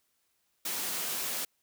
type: high-pass noise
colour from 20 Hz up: white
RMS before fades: -34 dBFS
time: 0.65-1.45 s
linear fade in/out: 5 ms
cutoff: 150 Hz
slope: 24 dB/octave
effects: white hiss -75 dBFS RMS until 1.62 s